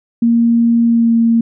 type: tone with pitch glide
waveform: sine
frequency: 233.1 to 230.2 Hz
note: A#3 to A#3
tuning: 0 to -22 cents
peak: -8 dBFS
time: 0.22-1.41 s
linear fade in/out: 5 ms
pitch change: -22 cents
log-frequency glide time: 0.85-1.14 s
effects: none